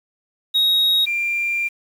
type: tone pair in turn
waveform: sine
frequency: 3779 / 2381 Hz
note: A#7 / D7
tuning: +23 / +23 cents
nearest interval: minor sixth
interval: 800 cents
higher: first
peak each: -11 / -18 dBFS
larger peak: first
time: 0.54-1.06 / 1.06-1.69 s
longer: second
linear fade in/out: 20 ms
effects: tanh soft clip ceiling -13 dBFS + 7-bit